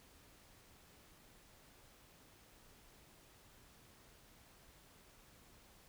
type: silence
effects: pink hiss -64 dBFS RMS until 5.88 s